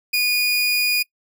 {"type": "tone", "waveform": "30% pulse", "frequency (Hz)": 2455, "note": "D#7", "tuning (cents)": -24, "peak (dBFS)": -14, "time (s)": [0.13, 1.03], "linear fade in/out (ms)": 10, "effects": ["noise-tail reverb RT60 0.1 s tail -23 dB re dry"]}